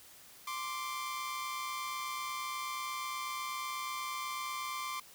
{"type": "tone pair together", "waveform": "sawtooth", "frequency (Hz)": [1046.5, 1174.7], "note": ["C6", "D6"], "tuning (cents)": [0, 0], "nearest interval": "major second", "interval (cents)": 200, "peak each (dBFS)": [-36, -36], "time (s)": [0.47, 5], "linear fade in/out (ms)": 5, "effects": ["white hiss -56 dBFS RMS until 5.14 s"]}